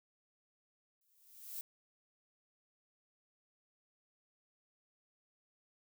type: noise with exponential growth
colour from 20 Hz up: violet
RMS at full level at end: -41 dBFS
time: 1.01-1.61 s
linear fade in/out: 2 ms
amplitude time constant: 130 ms
effects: none